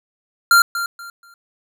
square tone with echo, 1388 Hz, F6, 11 cents flat, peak -9 dBFS, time 0.51-0.62 s, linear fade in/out 2 ms, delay 240 ms, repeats 3, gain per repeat -12 dB, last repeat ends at 1.34 s, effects none

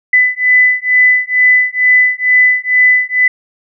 sine beating tone pair, 2000 / 2002.2 Hz, B6 / B6, +21 / +23 cents, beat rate 2.2 Hz, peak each -10 dBFS, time 0.13-3.28 s, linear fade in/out 5 ms, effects none

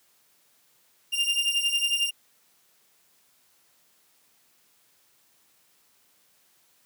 40% pulse beating tone pair, 2794 / 2805 Hz, F7 / F7, 0 / +7 cents, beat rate 11 Hz, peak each -25 dBFS, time 1.12-2.11 s, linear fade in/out 20 ms, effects white hiss -64 dBFS RMS until 6.85 s + high-pass 100 Hz 12 dB/octave

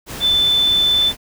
sine tone in noise, 3520 Hz, A7, in tune, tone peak -12 dBFS, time 0.2-1.13 s, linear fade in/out 50 ms, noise pink, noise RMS -30 dBFS, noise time 0.06-1.17 s, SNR +15 dB, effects none

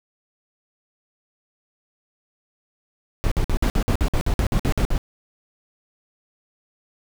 brown noise bursts, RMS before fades -19 dBFS, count 14, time 3.24-4.979 s, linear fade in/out 0 ms, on 75 ms, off 53 ms, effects none

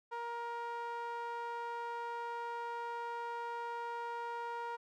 sawtooth tone with band-pass filter, 470.7 Hz, A#4, 17 cents sharp, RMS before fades -41 dBFS, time 0.11-4.77 s, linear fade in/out 20 ms, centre 1000 Hz, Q 2.3, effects none

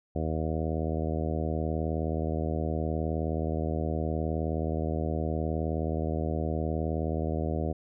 harmonic tone, 79.2 Hz, D#2, 31 cents sharp, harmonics 1 / 2 / 3 / 4 / 5 / 6 / 7 / 8 / 9, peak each -31 / -34 / -36 / -37 / -38 / -39 / -39 / -40 / -41 dBFS, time 0.15-7.73 s, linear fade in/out 10 ms, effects none

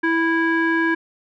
square tone with low-pass filter, 329 Hz, E4, 3 cents flat, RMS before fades -19 dBFS, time 0.03-0.95 s, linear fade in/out 10 ms, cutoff 1800 Hz, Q 6.3, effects none

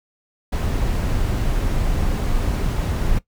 brown noise, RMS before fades -20 dBFS, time 0.52-3.19 s, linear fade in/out 10 ms, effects noise-tail reverb RT60 0.1 s tail -18 dB re dry

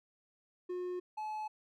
triangle tone pair in turn, 360 / 858.5 Hz, F#4 / A5, -47 / -43 cents, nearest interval octave + minor third, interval 1504 cents, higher second, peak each -34 / -35 dBFS, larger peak first, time 0.69-1 / 1.17-1.48 s, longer neither, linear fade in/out 10 ms, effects none

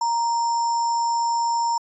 sine tone with sample-and-hold, 932.3 Hz, A#5, in tune, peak -19 dBFS, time 0.01-1.78 s, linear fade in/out 5 ms, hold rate 6300 Hz, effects resampled to 24000 Hz

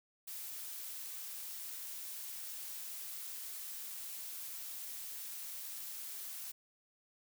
blue noise, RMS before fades -45 dBFS, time 0.27-6.52 s, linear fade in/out 10 ms, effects none

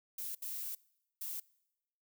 violet noise bursts at uneven times, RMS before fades -41 dBFS, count 3, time 0.18-0.35 / 0.42-0.75 / 1.21-1.4 s, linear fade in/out 5 ms, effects noise-tail reverb RT60 0.9 s tail -24 dB re dry

